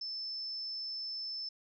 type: tone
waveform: sine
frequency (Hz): 5274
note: E8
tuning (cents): 0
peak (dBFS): -37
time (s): 0.01-1.49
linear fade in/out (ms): 5
effects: none